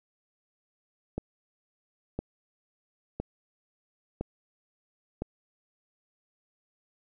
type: click train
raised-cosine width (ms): 2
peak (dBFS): -18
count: 5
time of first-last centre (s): 1.18-5.22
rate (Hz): 0.99
effects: none